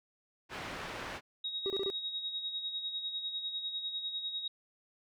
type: low-pass noise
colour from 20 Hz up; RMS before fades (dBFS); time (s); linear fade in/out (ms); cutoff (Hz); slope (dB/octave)
white; -42; 0.49-1.21; 50; 2100; 12
type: tone with tremolo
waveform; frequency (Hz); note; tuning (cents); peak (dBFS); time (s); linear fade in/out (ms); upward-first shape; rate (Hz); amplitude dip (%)
sine; 3780; A#7; +23; -33; 1.44-4.48; 5; sine; 10; 55
type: tone bursts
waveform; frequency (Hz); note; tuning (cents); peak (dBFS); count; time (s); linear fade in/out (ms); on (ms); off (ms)
triangle; 392; G4; 0; -30; 4; 1.66-1.901; 0; 40; 27
effects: none